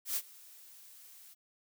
blue noise with ADSR envelope, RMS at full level -32 dBFS, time 0.05-1.35 s, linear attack 110 ms, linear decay 56 ms, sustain -23 dB, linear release 25 ms, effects none

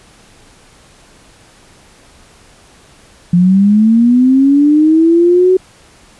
sine linear sweep, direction up, 172.2 to 375.5 Hz, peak -5 dBFS, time 3.33-5.57 s, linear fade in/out 5 ms, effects pink hiss -44 dBFS RMS until 6.19 s + resampled to 24000 Hz

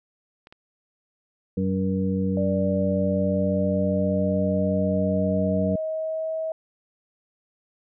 clicks, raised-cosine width 0.3 ms, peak -30 dBFS, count 2, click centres 0.471 / 0.525 s
harmonic tone, 94.9 Hz, F#2, 44 cents sharp, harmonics 1 / 2 / 3 / 5, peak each -29 / -23 / -31 / -30 dBFS, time 1.57-5.76 s, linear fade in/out 5 ms
sine tone with pitch glide, 587.3 to 640.5 Hz, D5 to E5, 0 to -50 cents, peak -25 dBFS, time 2.37-6.52 s, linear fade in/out 2 ms, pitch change +150 cents, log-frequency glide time 2.91-6.33 s
effects none

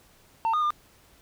sine tone with pitch steps, 902 / 1227 / 1202 Hz, A5 / D#6 / D6, +43 / -25 / +40 cents, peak -19 dBFS, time 0.45-0.705 s, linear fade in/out 0 ms, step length 85 ms, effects tanh soft clip ceiling -21 dBFS + pink hiss -58 dBFS RMS until 1.21 s

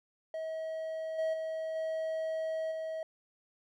triangle tone with level steps, 640 Hz, D#5, 49 cents sharp, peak -33 / -27 / -32 / -30 / -33 dBFS, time 0.34-3.03 s, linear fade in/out 2 ms, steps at 1.18 / 1.33 / 1.75 / 2.71 s, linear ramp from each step 10 ms, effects none

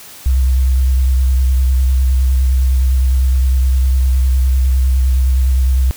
sine tone with vibrato, 64.7 Hz, C2, 19 cents flat, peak -9 dBFS, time 0.26-5.91 s, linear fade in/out 0 ms, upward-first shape triangle, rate 9.8 Hz, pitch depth 45 cents each way, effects white hiss -36 dBFS RMS until 5.96 s

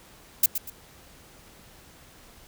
violet noise with echo, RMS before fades -17 dBFS, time 0.43-0.46 s, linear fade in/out 5 ms, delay 120 ms, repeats 2, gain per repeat -10 dB, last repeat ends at 0.7 s, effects pink hiss -52 dBFS RMS until 2.47 s

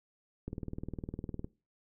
click train, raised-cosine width 3 ms, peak -25 dBFS, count 20, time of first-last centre 0.48-1.444 s, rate 19.7 Hz, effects noise-tail reverb RT60 0.3 s tail -20 dB re dry

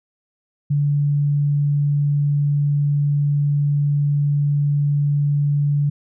sine tone, 144.6 Hz, D3, 27 cents flat, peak -15 dBFS, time 0.7-5.9 s, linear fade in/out 10 ms, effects none

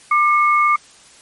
sine tone pair together, 1192.1 / 2185 Hz, D6 / C#7, +26 / -26 cents, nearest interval minor seventh, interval 1048 cents, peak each -12 / -18 dBFS, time 0.11-0.76 s, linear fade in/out 5 ms, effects white hiss -46 dBFS RMS until 1.21 s + MP3 48 kbps

